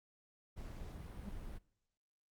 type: noise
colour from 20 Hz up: brown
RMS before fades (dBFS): -47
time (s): 0.56-1.59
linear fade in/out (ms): 20
type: tone with exponential growth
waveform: triangle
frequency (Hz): 201.9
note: G#3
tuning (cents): -49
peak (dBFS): -37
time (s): 1.19-1.29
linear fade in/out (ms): 2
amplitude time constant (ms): 20
effects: noise-tail reverb RT60 0.7 s tail -22 dB re dry + Opus 48 kbps